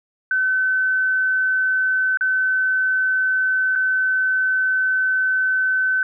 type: tone with dropouts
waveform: sine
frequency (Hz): 1522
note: F#6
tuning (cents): +48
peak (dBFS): -16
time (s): 0.31-6.03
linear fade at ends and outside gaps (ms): 2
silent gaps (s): 2.173-2.209 / 3.754-3.758
effects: none